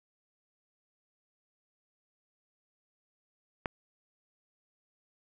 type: click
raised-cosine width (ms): 0.5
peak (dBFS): -16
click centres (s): 3.658
effects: none